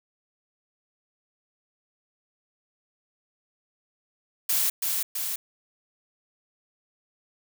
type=noise with echo; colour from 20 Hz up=blue; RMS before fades=-24 dBFS; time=4.49-4.7 s; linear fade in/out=5 ms; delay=330 ms; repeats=2; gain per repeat=-3 dB; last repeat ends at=5.36 s; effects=none